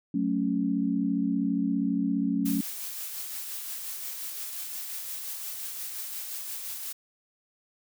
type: chord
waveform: sine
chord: F# minor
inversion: none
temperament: equal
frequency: 185 / 220 / 277.2 Hz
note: F#3 / A3 / C#4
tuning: 0 / 0 / 0 cents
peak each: -30 / -29 / -27 dBFS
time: 0.14-2.61 s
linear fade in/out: 5 ms
type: noise with tremolo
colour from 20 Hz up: blue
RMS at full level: -35 dBFS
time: 2.45-6.93 s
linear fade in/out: 10 ms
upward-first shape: triangle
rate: 5.7 Hz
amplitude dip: 35%
effects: none